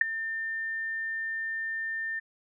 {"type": "tone with ADSR envelope", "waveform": "sine", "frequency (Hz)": 1800, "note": "A6", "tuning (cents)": 39, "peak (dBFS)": -14, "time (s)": [0.01, 2.2], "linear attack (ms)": 4, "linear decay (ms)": 10, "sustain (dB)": -16, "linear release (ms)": 15, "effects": []}